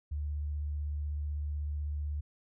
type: tone with vibrato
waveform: sine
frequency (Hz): 73.8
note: D2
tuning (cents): +9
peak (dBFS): -32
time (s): 0.11-2.21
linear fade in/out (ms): 10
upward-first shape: sine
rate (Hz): 16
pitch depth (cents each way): 17
effects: none